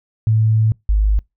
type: tone pair in turn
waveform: sine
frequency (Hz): 110 / 51.73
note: A2 / G#1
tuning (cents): 0 / -6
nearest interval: octave + minor second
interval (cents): 1306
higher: first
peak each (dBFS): -11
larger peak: neither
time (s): 0.27-0.72 / 0.89-1.19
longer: first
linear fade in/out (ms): 0
effects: noise-tail reverb RT60 0.2 s tail -26 dB re dry